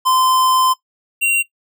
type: tone pair in turn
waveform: square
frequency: 1032 / 2755 Hz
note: C6 / F7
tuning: -24 / -24 cents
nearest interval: octave + perfect fourth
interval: 1700 cents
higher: second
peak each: -13 dBFS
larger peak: neither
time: 0.05-0.74 / 1.21-1.43 s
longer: first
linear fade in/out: 20 ms
effects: noise-tail reverb RT60 0.1 s tail -17 dB re dry